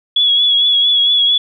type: tone with vibrato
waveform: sine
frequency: 3371 Hz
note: G#7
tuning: 25 cents sharp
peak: -9 dBFS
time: 0.16-1.38 s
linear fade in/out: 5 ms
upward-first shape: triangle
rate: 4.4 Hz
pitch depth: 41 cents each way
effects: none

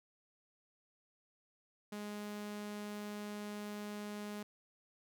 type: tone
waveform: sawtooth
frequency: 207.8 Hz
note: G#3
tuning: 1 cent sharp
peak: -38 dBFS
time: 1.92-4.43 s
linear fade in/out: 5 ms
effects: none

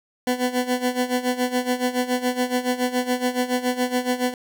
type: tone with tremolo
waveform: 20% pulse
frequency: 249.8 Hz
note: B3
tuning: 20 cents sharp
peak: -13 dBFS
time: 0.27-4.34 s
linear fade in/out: 2 ms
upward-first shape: sine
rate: 7.1 Hz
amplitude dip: 80%
effects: none

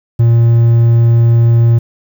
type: tone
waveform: triangle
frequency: 116.54 Hz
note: A#2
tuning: in tune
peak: -3 dBFS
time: 0.19-1.79 s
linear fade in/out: 10 ms
effects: 7-bit

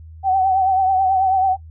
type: tone with vibrato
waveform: sine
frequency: 761 Hz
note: F#5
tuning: 48 cents sharp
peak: -13 dBFS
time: 0.23-1.57 s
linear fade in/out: 50 ms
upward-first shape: triangle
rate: 9.2 Hz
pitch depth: 56 cents each way
effects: noise-tail reverb RT60 0.1 s tail -21 dB re dry + added 80 Hz sine -36 dBFS peak until 1.7 s

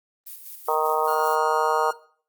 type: noise with tremolo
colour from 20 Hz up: violet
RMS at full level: -38 dBFS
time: 0.26-1.36 s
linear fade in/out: 10 ms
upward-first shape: square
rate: 5.1 Hz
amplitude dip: 45%
type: harmonic tone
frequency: 155.56 Hz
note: D#3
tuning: in tune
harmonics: 3 / 4 / 5 / 6 / 7 / 8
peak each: -25 / -28 / -27 / -24 / -29 / -27 dBFS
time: 0.68-1.91 s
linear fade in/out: 5 ms
type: tone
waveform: 45% pulse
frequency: 1421 Hz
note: F6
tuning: 30 cents sharp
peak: -33 dBFS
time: 1.07-1.93 s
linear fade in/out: 10 ms
effects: noise-tail reverb RT60 0.5 s tail -19 dB re dry + Opus 24 kbps

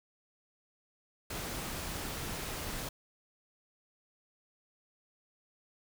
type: noise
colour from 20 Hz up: pink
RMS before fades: -39 dBFS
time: 1.3-2.89 s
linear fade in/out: 5 ms
effects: none

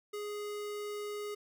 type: tone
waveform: square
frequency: 415.3 Hz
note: G#4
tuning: in tune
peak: -38 dBFS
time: 0.13-1.35 s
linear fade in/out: 10 ms
effects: none

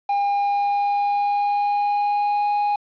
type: tone with pitch glide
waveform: triangle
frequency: 807 to 824.9 Hz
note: G#5 to G#5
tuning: -50 to -12 cents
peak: -16 dBFS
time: 0.09-2.76 s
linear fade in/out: 5 ms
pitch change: +38 cents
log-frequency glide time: 0.22-2.48 s
effects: resampled to 11025 Hz + 8-bit

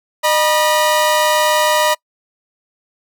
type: tone pair together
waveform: sawtooth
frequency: 610 / 968.3 Hz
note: D#5 / B5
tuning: -34 / -34 cents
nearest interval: minor sixth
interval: 800 cents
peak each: -11 dBFS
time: 0.23-1.95 s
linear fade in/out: 20 ms
effects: noise-tail reverb RT60 0.1 s tail -26 dB re dry

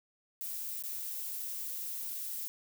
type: noise with dropouts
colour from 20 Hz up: violet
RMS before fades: -39 dBFS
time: 0.41-2.48 s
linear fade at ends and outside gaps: 0 ms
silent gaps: 0.824-0.837 s
effects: none

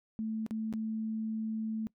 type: tone with dropouts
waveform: sine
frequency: 220 Hz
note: A3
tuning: in tune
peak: -32 dBFS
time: 0.19-1.87 s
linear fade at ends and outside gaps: 0 ms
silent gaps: 0.464-0.509 / 0.727-0.737 s
effects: noise-tail reverb RT60 0.1 s tail -22 dB re dry

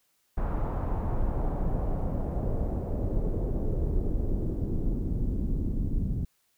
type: noise with low-pass filter sweep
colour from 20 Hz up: brown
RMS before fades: -28 dBFS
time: 0.37-6.25 s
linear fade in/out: 10 ms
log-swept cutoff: 1100 to 230 Hz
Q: 1.6
effects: white hiss -71 dBFS RMS until 6.57 s

